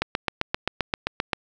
click train, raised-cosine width 0.3 ms, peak -6 dBFS, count 11, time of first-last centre 0.02-1.332 s, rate 7.62 Hz, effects none

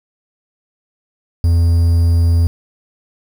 triangle tone with quantisation, 84.5 Hz, E2, 43 cents sharp, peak -7 dBFS, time 1.44-2.47 s, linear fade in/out 0 ms, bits 6, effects none

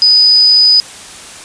sine tone, 4978 Hz, D#8, in tune, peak -4 dBFS, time 0.02-0.8 s, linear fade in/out 0 ms, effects white hiss -31 dBFS RMS until 1.44 s + resampled to 22050 Hz

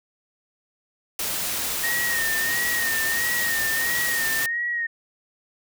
white noise, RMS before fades -27 dBFS, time 1.19-4.46 s, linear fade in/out 2 ms
sine tone with vibrato, 1855 Hz, A#6, 9 cents flat, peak -23 dBFS, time 1.83-4.87 s, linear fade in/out 10 ms, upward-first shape sine, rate 1.5 Hz, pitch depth 59 cents each way
effects none

